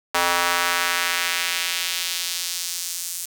square tone with high-pass filter sweep, 87.31 Hz, F2, in tune, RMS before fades -24 dBFS, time 0.14-3.26 s, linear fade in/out 10 ms, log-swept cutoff 890 to 7800 Hz, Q 1.1, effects 7-bit

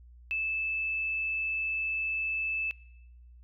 sine tone, 2625 Hz, E7, 8 cents flat, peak -28 dBFS, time 0.31-2.71 s, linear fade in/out 0 ms, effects noise-tail reverb RT60 1.0 s tail -24 dB re dry + added 60 Hz sine -50 dBFS peak until 3.43 s

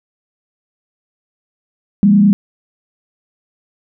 sine tone with frequency modulation, 202.6 Hz, G#3, 43 cents flat, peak -6 dBFS, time 2.03-2.33 s, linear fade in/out 0 ms, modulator 29.8 Hz, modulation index 0.64, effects none

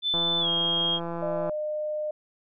sine tone with pitch glide, 3520 to 3247 Hz, A7 to G#7, 0 to -40 cents, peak -23 dBFS, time 0.02-1 s, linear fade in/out 50 ms, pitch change -140 cents, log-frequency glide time 0.4-0.48 s
click train, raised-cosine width 1 ms, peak -20 dBFS, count 230, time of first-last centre 0.14-1.495 s, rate 169 Hz
sine tone, 607 Hz, D#5, 43 cents flat, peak -27 dBFS, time 1.22-2.11 s, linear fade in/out 5 ms
effects none

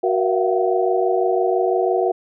sine tone cluster, 371.1 / 471.6 / 662 / 688 / 748 Hz, F#4 / A#4 / E5 / F5 / F#5, +5 / +20 / +7 / -26 / +19 cents, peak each -19 / -22 / -25 / -24 / -24 dBFS, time 0.03-2.12 s, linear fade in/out 10 ms, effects none

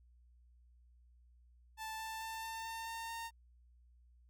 sawtooth tone with pitch steps, 880 / 886.1 / 892.3 / 898.5 / 904.7 / 911 / 917.4 Hz, A5 / A5 / A5 / A5 / A5 / A#5 / A#5, 0 / +12 / +24 / +36 / +48 / -40 / -28 cents, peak -38 dBFS, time 1.77-3.31 s, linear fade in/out 50 ms, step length 220 ms, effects added 60 Hz sine -62 dBFS peak until 4.29 s

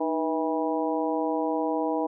harmonic tone with a mistuned harmonic, 161.9 Hz, E3, 31 cents flat, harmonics 2 / 3 / 4 / 5 / 6, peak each -28 / -30 / -31 / -32 / -33 dBFS, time 0-2.07 s, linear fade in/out 10 ms, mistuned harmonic 2, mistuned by -81 cents, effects none

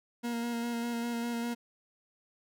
40% pulse tone with vibrato, 235.4 Hz, A#3, 17 cents sharp, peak -31 dBFS, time 0.23-1.55 s, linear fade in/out 20 ms, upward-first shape square, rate 5 Hz, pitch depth 16 cents each way, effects none

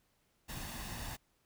pink noise with comb filter, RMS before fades -43 dBFS, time 0.48-1.17 s, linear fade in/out 20 ms, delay 1.1 ms, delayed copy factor +0.5, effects pink hiss -75 dBFS RMS until 1.45 s

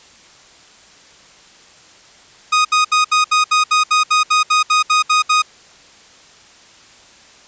sawtooth tone bursts, 1244.5 Hz, D#6, in tune, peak -7 dBFS, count 15, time 2.52-5.422 s, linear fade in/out 10 ms, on 130 ms, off 68 ms, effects white hiss -45 dBFS RMS until 7.47 s + resampled to 16000 Hz

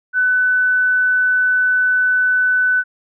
sine tone, 1500 Hz, F#6, 23 cents sharp, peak -12 dBFS, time 0.13-2.84 s, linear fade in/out 50 ms, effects none

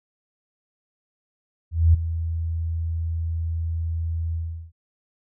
sine tone with ADSR envelope, 82.41 Hz, E2, in tune, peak -10 dBFS, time 1.71-4.72 s, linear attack 230 ms, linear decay 10 ms, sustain -13 dB, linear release 380 ms, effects none

